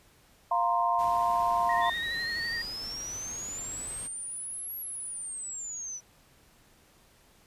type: chord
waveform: sine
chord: F suspended fourth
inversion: none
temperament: equal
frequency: 698.5 / 932.3 / 1046.5 Hz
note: F5 / Bb5 / C6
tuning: 0 / 0 / 0 cents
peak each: -28 dBFS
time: 0.51-1.9 s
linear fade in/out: 5 ms
type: noise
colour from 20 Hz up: pink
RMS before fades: -46 dBFS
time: 0.98-4.08 s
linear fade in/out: 20 ms
type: tone with vibrato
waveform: sine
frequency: 1864.7 Hz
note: A#6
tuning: in tune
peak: -31 dBFS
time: 1.69-2.62 s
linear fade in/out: 5 ms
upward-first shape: sine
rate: 12 Hz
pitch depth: 33 cents each way
type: exponential two-way sweep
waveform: sine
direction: up then down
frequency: 3468 to 11640 to 5850 Hz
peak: -35 dBFS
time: 1.8-6.01 s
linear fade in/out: 50 ms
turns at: 4.77 s
effects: pink hiss -61 dBFS RMS until 7.46 s + resampled to 32000 Hz

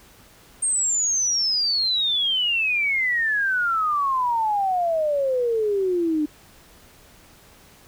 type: exponential sweep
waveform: sine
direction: down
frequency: 8720 to 295.3 Hz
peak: -19 dBFS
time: 0.62-6.26 s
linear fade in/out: 10 ms
effects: pink hiss -51 dBFS RMS until 7.87 s

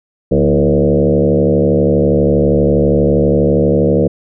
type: tone with frequency modulation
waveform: sine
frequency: 326 Hz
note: E4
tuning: 19 cents flat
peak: -8 dBFS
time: 0.31-4.08 s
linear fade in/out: 10 ms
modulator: 72.4 Hz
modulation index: 3.2
effects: none

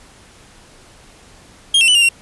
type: tone with pitch steps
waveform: 45% pulse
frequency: 3230 / 2702 / 2980 / 2805 / 2744 Hz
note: G#7 / E7 / F#7 / F7 / F7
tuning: -49 / +42 / +12 / +7 / -31 cents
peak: -9 dBFS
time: 1.74-2.09 s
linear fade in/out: 5 ms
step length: 70 ms
effects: pink hiss -45 dBFS RMS until 2.21 s + resampled to 24000 Hz

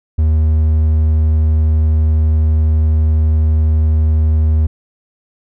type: tone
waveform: triangle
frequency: 78 Hz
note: D#2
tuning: 5 cents sharp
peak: -7 dBFS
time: 0.18-4.67 s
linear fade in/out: 10 ms
effects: none

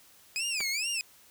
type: tone with vibrato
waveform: 20% pulse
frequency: 2458 Hz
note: D#7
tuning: 22 cents flat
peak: -24 dBFS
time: 0.36-1.01 s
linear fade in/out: 0 ms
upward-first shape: sine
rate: 2.3 Hz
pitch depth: 240 cents each way
type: clicks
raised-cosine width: 0.3 ms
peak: -23 dBFS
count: 2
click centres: 0.604 / 0.609 s
effects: white hiss -58 dBFS RMS until 1.3 s

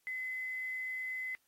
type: tone with quantisation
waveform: sine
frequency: 2032 Hz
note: B6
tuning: 49 cents sharp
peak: -36 dBFS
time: 0.07-1.35 s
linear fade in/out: 0 ms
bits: 10
effects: white hiss -75 dBFS RMS until 1.47 s + AAC 48 kbps

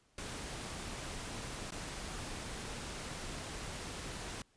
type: noise with dropouts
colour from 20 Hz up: pink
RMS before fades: -43 dBFS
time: 0.18-4.42 s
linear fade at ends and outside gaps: 2 ms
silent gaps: 1.707-1.72 s
effects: pink hiss -71 dBFS RMS until 4.56 s + resampled to 22050 Hz

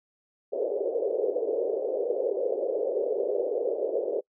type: band-pass noise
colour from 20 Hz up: pink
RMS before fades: -28 dBFS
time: 0.52-4.21 s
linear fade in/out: 10 ms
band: 410 to 550 Hz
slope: 48 dB/octave
effects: noise-tail reverb RT60 0.1 s tail -26 dB re dry

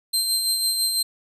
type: tone with tremolo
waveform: 25% pulse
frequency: 4142 Hz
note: C8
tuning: 18 cents flat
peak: -14 dBFS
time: 0.13-1.03 s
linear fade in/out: 10 ms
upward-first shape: sine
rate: 6 Hz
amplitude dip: 40%
effects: none

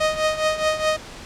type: tone with tremolo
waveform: sawtooth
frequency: 622.3 Hz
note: D#5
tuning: in tune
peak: -12 dBFS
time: 0-0.97 s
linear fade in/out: 10 ms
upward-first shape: triangle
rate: 4.8 Hz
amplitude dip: 80%
effects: pink hiss -38 dBFS RMS until 1.25 s + low-pass 7000 Hz 12 dB/octave

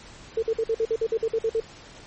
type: tone bursts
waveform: sine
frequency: 450 Hz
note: A4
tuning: 39 cents sharp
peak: -20 dBFS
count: 12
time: 0.37-1.602 s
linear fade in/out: 5 ms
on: 55 ms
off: 52 ms
effects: pink hiss -46 dBFS RMS until 2.06 s + MP3 32 kbps

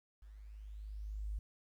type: tone with level ramp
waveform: sine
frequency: 51.91 Hz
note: G#1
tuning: in tune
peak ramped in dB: -52 to -36 dBFS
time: 0.22-1.39 s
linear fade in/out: 5 ms
effects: 12-bit

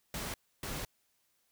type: noise bursts at uneven times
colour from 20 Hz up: pink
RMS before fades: -39 dBFS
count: 2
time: 0.14-0.34 / 0.63-0.85 s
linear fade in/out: 2 ms
effects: white hiss -75 dBFS RMS until 1.51 s

